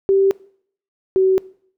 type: tone pair in turn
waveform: sine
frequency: 389.6 / 378.9 Hz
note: G4 / F#4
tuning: -11 / +41 cents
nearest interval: unison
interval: 48 cents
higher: first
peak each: -11 dBFS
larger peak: neither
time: 0.09-0.31 / 1.16-1.38 s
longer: neither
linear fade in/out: 0 ms
effects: noise-tail reverb RT60 0.6 s tail -22 dB re dry